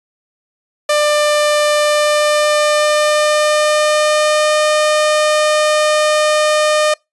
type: tone with pitch glide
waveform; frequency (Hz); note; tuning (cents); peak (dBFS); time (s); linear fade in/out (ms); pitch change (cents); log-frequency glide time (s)
sawtooth; 596 to 608.5; D5 to D#5; +25 to -39; -7; 0.89-6.94; 5; +36; 1.75-4.57
effects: noise-tail reverb RT60 0.2 s tail -26 dB re dry + resampled to 24000 Hz